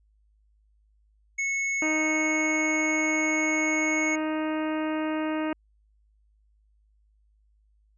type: tone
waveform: square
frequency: 2198 Hz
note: C#7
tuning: 15 cents flat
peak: -26 dBFS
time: 1.38-4.16 s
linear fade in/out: 10 ms
type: harmonic tone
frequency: 311.1 Hz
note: D#4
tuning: in tune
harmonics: 1 / 2 / 3 / 4 / 5 / 6 / 7 / 8 / 9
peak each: -27 / -33 / -37 / -39 / -41 / -43 / -44 / -45 / -46 dBFS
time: 1.82-5.53 s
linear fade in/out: 2 ms
effects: added 52 Hz sine -61 dBFS peak until 7.97 s + resampled to 22050 Hz